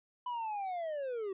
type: linear sweep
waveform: triangle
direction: down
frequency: 1000 to 372.2 Hz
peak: -33 dBFS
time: 0.26-1.33 s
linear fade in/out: 5 ms
effects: resampled to 8000 Hz